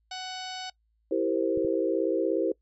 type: harmonic tone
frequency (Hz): 745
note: F#5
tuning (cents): +12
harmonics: 1 / 2 / 3 / 4 / 5 / 6 / 7 / 8 / 10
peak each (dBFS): -38 / -44 / -47 / -43 / -43 / -43 / -47 / -49 / -53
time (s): 0.11-0.7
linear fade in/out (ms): 5
type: chord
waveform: sine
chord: C dominant seventh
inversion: first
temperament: equal with one note detuned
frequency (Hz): 329.6 / 390 / 466.2 / 523.3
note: E4 / G4 / Bb4 / C5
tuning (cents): 0 / -9 / 0 / 0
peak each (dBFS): -28 / -29 / -30 / -30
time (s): 1.11-2.52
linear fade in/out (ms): 5
type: clicks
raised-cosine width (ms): 5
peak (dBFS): -29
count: 2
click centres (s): 1.575 / 1.648
effects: noise-tail reverb RT60 0.1 s tail -22 dB re dry + added 55 Hz sine -68 dBFS peak until 2.61 s